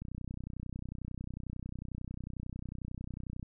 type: click train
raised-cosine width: 5 ms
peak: -28 dBFS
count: 107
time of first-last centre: 0.02-3.428 s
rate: 31.1 Hz
effects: none